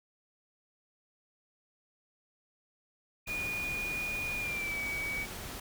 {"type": "tone with pitch glide", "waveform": "sine", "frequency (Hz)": [2446, 2269], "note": ["D#7", "C#7"], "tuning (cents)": [-30, 40], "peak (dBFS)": -33, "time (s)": [3.26, 5.27], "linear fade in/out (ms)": 50, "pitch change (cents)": -130, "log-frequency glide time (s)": [4.35, 4.82]}
{"type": "noise", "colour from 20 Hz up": "pink", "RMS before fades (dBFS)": -42, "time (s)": [3.27, 5.6], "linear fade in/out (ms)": 5}
{"effects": []}